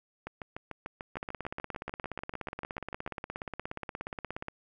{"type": "two click trains", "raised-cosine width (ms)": 0.5, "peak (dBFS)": [-23, -21], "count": [20, 57], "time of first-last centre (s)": [[0.27, 3.076], [1.17, 4.484]], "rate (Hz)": [6.77, 16.9], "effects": []}